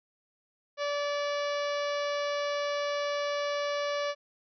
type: harmonic tone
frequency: 578 Hz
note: D5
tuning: 28 cents flat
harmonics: 1 / 2 / 3 / 4 / 5 / 6 / 7 / 8 / 9 / 10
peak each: -30 / -36 / -40 / -42 / -44 / -46 / -47 / -48 / -49 / -50 dBFS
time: 0.77-4.15 s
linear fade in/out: 50 ms
effects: none